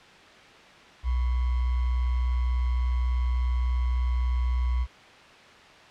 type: tone with sample-and-hold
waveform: sine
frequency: 61.74 Hz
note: B1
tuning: in tune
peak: -22 dBFS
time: 1.03-4.87 s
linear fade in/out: 50 ms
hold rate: 1050 Hz
effects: white hiss -49 dBFS RMS until 5.9 s + low-pass 3000 Hz 12 dB/octave